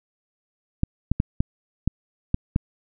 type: clicks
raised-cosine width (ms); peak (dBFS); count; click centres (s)
5; -7; 7; 0.834 / 1.116 / 1.201 / 1.405 / 1.876 / 2.344 / 2.561
effects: none